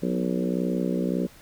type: harmonic tone with a mistuned harmonic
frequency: 61.74 Hz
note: B1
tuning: in tune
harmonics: 3 / 4 / 5 / 6 / 7 / 8 / 9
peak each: -27 / -29 / -31 / -33 / -34 / -35 / -36 dBFS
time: 0.02-1.27 s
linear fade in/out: 10 ms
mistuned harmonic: 3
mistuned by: -34 cents
effects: pink hiss -51 dBFS RMS until 1.41 s